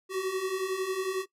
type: beating tone pair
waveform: square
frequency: 370 / 381 Hz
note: F#4 / G4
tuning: 0 / -49 cents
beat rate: 11 Hz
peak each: -35 / -31 dBFS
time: 0.09-1.26 s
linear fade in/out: 50 ms
effects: noise-tail reverb RT60 0.1 s tail -18 dB re dry + resampled to 32000 Hz